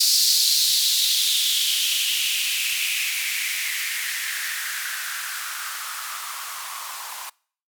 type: noise with band-pass filter sweep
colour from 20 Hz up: violet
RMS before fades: -24 dBFS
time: 0-7.3 s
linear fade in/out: 10 ms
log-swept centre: 4700 to 930 Hz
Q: 4.2
effects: noise-tail reverb RT60 0.5 s tail -25 dB re dry

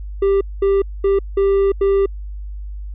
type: tone bursts at uneven times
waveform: triangle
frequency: 393.9 Hz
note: G4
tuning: 8 cents sharp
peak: -10 dBFS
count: 5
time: 0.22-0.41 / 0.62-0.82 / 1.04-1.19 / 1.37-1.72 / 1.81-2.06 s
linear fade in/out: 5 ms
effects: added 50 Hz sine -26 dBFS peak until 2.94 s + resampled to 8000 Hz

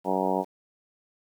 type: harmonic tone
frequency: 94.3 Hz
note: F#2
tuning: 33 cents sharp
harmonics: 2 / 3 / 4 / 5 / 6 / 7 / 8 / 9 / 10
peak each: -32 / -32 / -32 / -32 / -32 / -32 / -32 / -32 / -32 dBFS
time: 0.04-0.45 s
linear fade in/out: 50 ms
effects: 9-bit

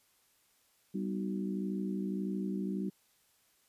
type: harmonic tone with a mistuned harmonic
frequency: 61.74 Hz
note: B1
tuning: in tune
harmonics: 3 / 4 / 5 / 6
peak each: -34 / -43 / -40 / -43 dBFS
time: 0.94-2.9 s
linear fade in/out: 10 ms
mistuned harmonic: 3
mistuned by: +84 cents
effects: white hiss -70 dBFS RMS until 3.68 s + resampled to 32000 Hz

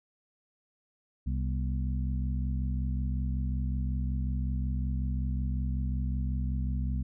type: harmonic tone with a mistuned harmonic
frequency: 65.41 Hz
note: C2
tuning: in tune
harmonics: 1 / 2 / 3 / 4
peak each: -29 / -35 / -39 / -41 dBFS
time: 1.26-7.03 s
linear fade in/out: 10 ms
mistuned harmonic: 4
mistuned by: -120 cents
effects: none

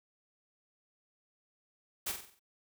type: noise with echo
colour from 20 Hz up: white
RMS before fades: -35 dBFS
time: 2.06-2.12 s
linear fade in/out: 10 ms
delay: 46 ms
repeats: 6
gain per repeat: -6 dB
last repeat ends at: 2.396 s
effects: none

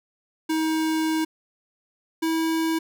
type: tone pair in turn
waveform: square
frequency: 317.3 / 324 Hz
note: D#4 / E4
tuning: +34 / -30 cents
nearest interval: unison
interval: 36 cents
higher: second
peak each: -22 dBFS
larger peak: neither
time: 0.49-1.25 / 2.22-2.79 s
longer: first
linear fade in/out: 10 ms
effects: none

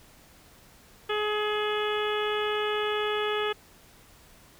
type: harmonic tone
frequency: 421.9 Hz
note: G#4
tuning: 27 cents sharp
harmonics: 1 / 2 / 3 / 4 / 5 / 6 / 7 / 8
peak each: -28 / -36 / -33 / -36 / -40 / -39 / -37 / -38 dBFS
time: 1.09-3.53 s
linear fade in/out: 10 ms
effects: pink hiss -55 dBFS RMS until 4.59 s

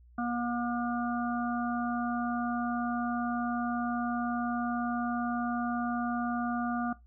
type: harmonic tone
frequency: 239.5 Hz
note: A#3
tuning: 47 cents sharp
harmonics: 1 / 3 / 5 / 6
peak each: -31 / -36 / -38 / -39 dBFS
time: 0.18-6.93 s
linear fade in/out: 5 ms
effects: noise-tail reverb RT60 0.2 s tail -19 dB re dry + added 60 Hz sine -54 dBFS peak until 7.06 s

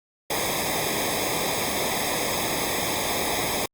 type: noise with comb filter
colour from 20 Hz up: pink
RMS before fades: -26 dBFS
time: 0.3-3.66 s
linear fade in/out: 5 ms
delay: 0.69 ms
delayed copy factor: -0.95
effects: Opus 48 kbps

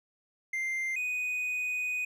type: tone pair in turn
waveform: triangle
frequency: 2093 / 2489 Hz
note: C7 / D#7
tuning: 0 / 0 cents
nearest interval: minor third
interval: 300 cents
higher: second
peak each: -28 dBFS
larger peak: neither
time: 0.53-0.96 / 0.96-2.05 s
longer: second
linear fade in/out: 5 ms
effects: none

